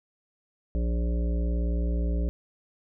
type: harmonic tone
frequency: 58.7 Hz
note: A#1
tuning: 13 cents sharp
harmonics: 1 / 3 / 5 / 7 / 9 / 10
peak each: -24 / -34 / -38 / -41 / -43 / -44 dBFS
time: 0.75-2.29 s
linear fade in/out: 0 ms
effects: none